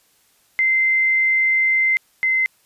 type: tone pair in turn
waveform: sine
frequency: 2077 / 2064 Hz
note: C7 / C7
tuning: -13 / -24 cents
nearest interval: unison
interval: 11 cents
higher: first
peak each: -14 / -15 dBFS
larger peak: first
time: 0.59-1.97 / 2.23-2.46 s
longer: first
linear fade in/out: 0 ms
effects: white hiss -59 dBFS RMS until 2.65 s + resampled to 32000 Hz